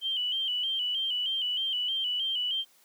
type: tone with vibrato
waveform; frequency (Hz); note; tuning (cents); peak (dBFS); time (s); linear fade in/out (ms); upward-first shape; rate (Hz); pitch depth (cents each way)
sine; 3056; G7; -45; -27; 0.01-2.65; 50; square; 3.2; 55
effects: white hiss -62 dBFS RMS until 2.84 s + high-pass 200 Hz 12 dB/octave